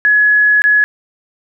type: tone with dropouts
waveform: sine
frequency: 1691 Hz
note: G#6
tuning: 31 cents sharp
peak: -7 dBFS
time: 0.05-0.84 s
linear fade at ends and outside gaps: 0 ms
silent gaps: 0.619-0.64 s
effects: none